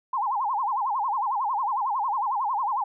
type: tone with vibrato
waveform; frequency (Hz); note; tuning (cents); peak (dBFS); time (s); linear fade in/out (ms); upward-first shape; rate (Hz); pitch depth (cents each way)
sine; 932.3; A#5; 0; -23; 0.13-2.84; 5; sine; 11; 260
effects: none